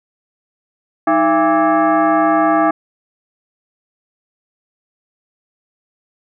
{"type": "tone with frequency modulation", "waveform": "sine", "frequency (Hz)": 180, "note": "F#3", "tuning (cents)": -47, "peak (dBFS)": -10, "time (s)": [1.07, 2.71], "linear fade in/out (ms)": 5, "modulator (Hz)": 494, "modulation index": 2.3, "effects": []}